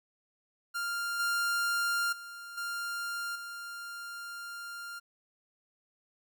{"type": "tone with level steps", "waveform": "45% pulse", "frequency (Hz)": 1396.9, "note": "F6", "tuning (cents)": 0, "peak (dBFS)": [-32, -28, -43, -34, -40], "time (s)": [0.74, 5], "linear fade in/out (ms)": 20, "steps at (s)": [1.19, 2.12, 2.57, 3.35], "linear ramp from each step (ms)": 10, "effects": []}